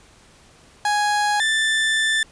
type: tone pair in turn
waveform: 30% pulse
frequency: 830.6 / 1768.6 Hz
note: G#5 / A6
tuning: 0 / +8 cents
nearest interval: octave + minor second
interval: 1308 cents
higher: second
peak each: -15 / -15 dBFS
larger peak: neither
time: 0.85-1.4 / 1.4-2.23 s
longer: second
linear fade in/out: 2 ms
effects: pink hiss -51 dBFS RMS until 2.31 s + resampled to 22050 Hz